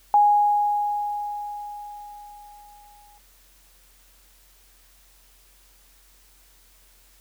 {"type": "tone with exponential decay", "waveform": "sine", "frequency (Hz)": 827, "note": "G#5", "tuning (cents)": -8, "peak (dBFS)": -12, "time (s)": [0.14, 3.18], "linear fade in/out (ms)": 1, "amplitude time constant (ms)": 660, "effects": ["added 44 Hz sine -57 dBFS peak until 7.2 s", "white hiss -57 dBFS RMS until 7.2 s"]}